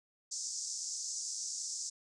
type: band-pass noise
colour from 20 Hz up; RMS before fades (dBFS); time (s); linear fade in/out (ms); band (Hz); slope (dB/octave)
pink; -40; 0.31-1.9; 10; 5300 to 7700; 48
effects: resampled to 24000 Hz